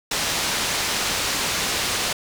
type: low-pass noise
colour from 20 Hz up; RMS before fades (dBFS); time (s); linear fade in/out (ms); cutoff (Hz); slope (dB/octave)
white; -24; 0.11-2.13; 5; 6000; 12
effects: none